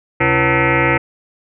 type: tone with frequency modulation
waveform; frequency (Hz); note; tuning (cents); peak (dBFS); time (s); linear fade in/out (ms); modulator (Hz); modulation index
sine; 897; A5; +33; -11; 0.2-0.98; 10; 206; 7.1
effects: none